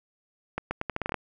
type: accelerating click train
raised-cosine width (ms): 0.5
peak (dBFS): -14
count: 10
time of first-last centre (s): 0.58-1.143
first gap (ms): 130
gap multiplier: 0.8
effects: none